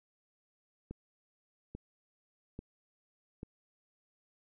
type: click train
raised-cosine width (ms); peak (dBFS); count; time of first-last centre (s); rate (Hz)
3; -29; 4; 0.91-3.431; 1.19
effects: none